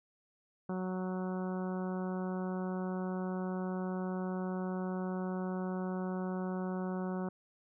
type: harmonic tone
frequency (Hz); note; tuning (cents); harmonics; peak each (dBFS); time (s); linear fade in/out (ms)
185; F#3; 0; 1 / 2 / 3 / 4 / 5 / 6 / 7 / 8; -35 / -41 / -45 / -47 / -49 / -51 / -52 / -53; 0.69-7.29; 5
effects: none